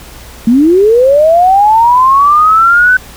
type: linear sweep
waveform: sine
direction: up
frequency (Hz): 219.4 to 1522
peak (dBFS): -3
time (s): 0.47-2.97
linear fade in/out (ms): 5
effects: added 60 Hz sine -35 dBFS peak until 3.16 s + pink hiss -33 dBFS RMS until 3.16 s